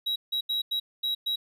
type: tone bursts at uneven times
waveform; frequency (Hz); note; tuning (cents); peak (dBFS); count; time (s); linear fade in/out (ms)
triangle; 3859; B7; -41; -24; 6; 0.06-0.16 / 0.32-0.41 / 0.49-0.62 / 0.71-0.8 / 1.03-1.15 / 1.26-1.36; 10
effects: none